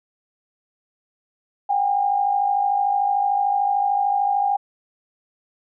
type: tone pair together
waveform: sine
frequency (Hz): 753 / 806.4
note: F#5 / G5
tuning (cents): +30 / +49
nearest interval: minor second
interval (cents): 119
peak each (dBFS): -24 / -18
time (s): 1.69-4.57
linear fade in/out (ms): 10
effects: none